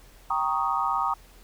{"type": "chord", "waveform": "sine", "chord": "Eb dominant seventh", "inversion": "first", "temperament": "equal", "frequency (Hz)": [784, 932.3, 1108.7, 1244.5], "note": ["G5", "Bb5", "Db6", "Eb6"], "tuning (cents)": [0, 0, 0, 0], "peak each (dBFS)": [-30, -28, -30, -27], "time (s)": [0.3, 1.14], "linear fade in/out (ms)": 5, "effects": ["added 42 Hz sine -52 dBFS peak until 1.43 s", "pink hiss -55 dBFS RMS until 1.43 s"]}